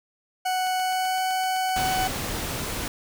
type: tone with pitch glide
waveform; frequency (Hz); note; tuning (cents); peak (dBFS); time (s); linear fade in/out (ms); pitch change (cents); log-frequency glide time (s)
40% pulse; 742 to 748.9; F#5 to F#5; +5 to +21; -22; 0.45-2.08; 10; +16; 0.77-1.22
type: click train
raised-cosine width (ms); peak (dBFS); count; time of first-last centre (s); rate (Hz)
0.2; -26; 9; 0.67-1.692; 7.83
type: noise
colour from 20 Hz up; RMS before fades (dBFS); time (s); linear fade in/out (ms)
pink; -30; 1.76-2.88; 2
effects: none